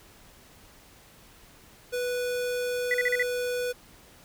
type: tone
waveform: square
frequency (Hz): 492.6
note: B4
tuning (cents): -5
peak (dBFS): -28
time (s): 1.92-3.73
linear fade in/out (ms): 20
type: tone bursts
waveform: sine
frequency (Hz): 1970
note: B6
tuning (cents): -5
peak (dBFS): -22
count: 5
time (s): 2.91-3.226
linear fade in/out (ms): 2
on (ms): 32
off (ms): 39
effects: pink hiss -54 dBFS RMS until 4.24 s